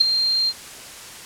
sine tone with ADSR envelope, 4186 Hz, C8, in tune, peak -7 dBFS, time 0-0.53 s, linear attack 11 ms, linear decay 8 ms, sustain -10 dB, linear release 47 ms, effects white hiss -38 dBFS RMS until 1.25 s + low-pass 10000 Hz 12 dB/octave

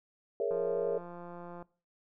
sine chord, A# half-diminished seventh, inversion third, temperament equal, 415.3 / 466.2 / 554.4 / 659.3 Hz, G#4 / A#4 / C#5 / E5, 0 / 0 / 0 / 0 cents, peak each -34 / -32 / -35 / -38 dBFS, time 0.4-0.98 s, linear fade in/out 2 ms
click train, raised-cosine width 1 ms, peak -33 dBFS, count 195, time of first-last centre 0.51-1.625 s, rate 174 Hz
effects noise-tail reverb RT60 0.4 s tail -21 dB re dry

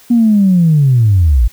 sine linear sweep, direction down, 242.7 to 50.7 Hz, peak -5 dBFS, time 0.1-1.48 s, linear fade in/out 10 ms, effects tanh soft clip ceiling -1 dBFS + white hiss -43 dBFS RMS until 1.52 s

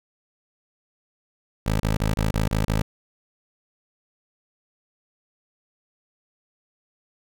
15% pulse tone bursts, 53.4 Hz, G#1, 49 cents sharp, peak -14 dBFS, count 7, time 1.66-2.82 s, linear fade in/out 5 ms, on 140 ms, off 30 ms, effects none

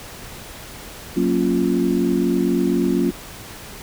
sine chord, Gb major seventh, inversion none, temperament equal, 185 / 233.1 / 277.2 / 349.2 Hz, Gb3 / Bb3 / Db4 / F4, 0 / 0 / 0 / 0 cents, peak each -22 / -22 / -21 / -21 dBFS, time 1.16-3.11 s, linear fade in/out 10 ms, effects pink hiss -37 dBFS RMS until 3.82 s

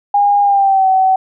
sine tone with pitch glide, 813 to 758.6 Hz, G#5 to F#5, -37 to +43 cents, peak -8 dBFS, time 0.14-1.16 s, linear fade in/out 5 ms, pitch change -120 cents, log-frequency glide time 0.42-0.88 s, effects none

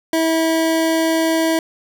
25% pulse tone, 324.5 Hz, E4, 27 cents flat, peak -11 dBFS, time 0.13-1.59 s, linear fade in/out 2 ms, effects none

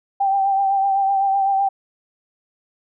sine tone with vibrato, 784 Hz, G5, in tune, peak -15 dBFS, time 0.2-1.69 s, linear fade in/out 10 ms, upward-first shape triangle, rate 7.9 Hz, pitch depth 37 cents each way, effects none

